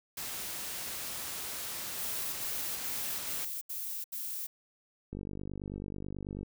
white noise, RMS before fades -39 dBFS, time 0.17-3.45 s, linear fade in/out 5 ms
violet noise bursts, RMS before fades -38 dBFS, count 6, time 1.98-4.47 s, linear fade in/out 10 ms, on 350 ms, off 78 ms
click train, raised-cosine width 3 ms, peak -27 dBFS, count 65, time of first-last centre 5.13-6.431 s, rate 49.2 Hz
effects none

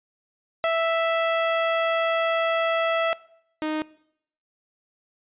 sawtooth tone pair in turn, 659.3 / 309.5 Hz, E5 / D#4, 0 / -9 cents, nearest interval octave + minor second, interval 1309 cents, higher first, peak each -16 / -21 dBFS, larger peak first, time 0.64-3.13 / 3.62-3.82 s, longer first, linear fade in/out 0 ms, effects noise-tail reverb RT60 0.7 s tail -21 dB re dry + resampled to 8000 Hz

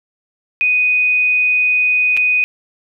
sine tone with dropouts, 2490 Hz, D#7, 1 cent sharp, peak -11 dBFS, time 0.61-2.44 s, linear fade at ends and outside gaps 0 ms, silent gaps 2.167-2.173 s, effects none

